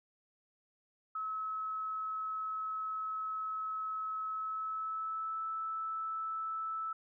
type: tone with pitch glide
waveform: sine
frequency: 1291 to 1312.8 Hz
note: E6 to E6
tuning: -37 to -8 cents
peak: -35 dBFS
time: 1.15-6.93 s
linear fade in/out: 5 ms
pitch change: +29 cents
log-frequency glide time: 4.26-5.42 s
effects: none